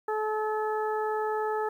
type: harmonic tone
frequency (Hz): 430.7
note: A4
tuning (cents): -37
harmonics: 1 / 2 / 3 / 4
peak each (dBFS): -29 / -31 / -36 / -40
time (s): 0.08-1.69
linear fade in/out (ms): 5
effects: 10-bit